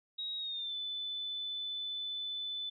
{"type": "tone with pitch glide", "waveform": "sine", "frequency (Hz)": [3800, 3505], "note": ["A#7", "A7"], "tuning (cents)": [33, -7], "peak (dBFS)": -36, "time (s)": [0.18, 2.7], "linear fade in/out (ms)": 10, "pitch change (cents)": -140, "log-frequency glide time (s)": [0.37, 0.75], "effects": []}